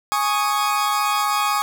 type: chord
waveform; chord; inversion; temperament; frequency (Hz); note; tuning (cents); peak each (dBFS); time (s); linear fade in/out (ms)
40% pulse; Ab suspended fourth; none; equal; 830.6 / 1108.7 / 1244.5; Ab5 / Db6 / Eb6; 0 / 0 / 0; -22; 0.12-1.62; 0
effects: none